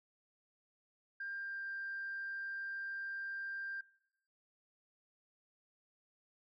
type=tone with pitch glide; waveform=sine; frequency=1596 to 1586.8 Hz; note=G6 to G6; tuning=+31 to +21 cents; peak=-39 dBFS; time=1.2-3.81 s; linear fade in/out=5 ms; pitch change=-10 cents; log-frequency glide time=1.33-1.66 s; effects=noise-tail reverb RT60 0.8 s tail -23 dB re dry + tanh soft clip ceiling -35 dBFS